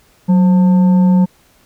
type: tone with frequency modulation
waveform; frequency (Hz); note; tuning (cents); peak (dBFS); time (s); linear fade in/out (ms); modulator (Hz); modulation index
sine; 185; F#3; 0; -7; 0.28-1.26; 20; 708; 0.24
effects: pink hiss -52 dBFS RMS until 1.65 s